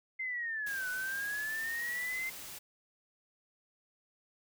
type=linear two-way sweep; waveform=sine; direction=down then up; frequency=2093 to 1480 to 2093 Hz; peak=-34 dBFS; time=0.19-2.3 s; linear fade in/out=10 ms; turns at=0.89 s
type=noise; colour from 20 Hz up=white; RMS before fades=-46 dBFS; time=0.66-2.59 s; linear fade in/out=10 ms
effects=none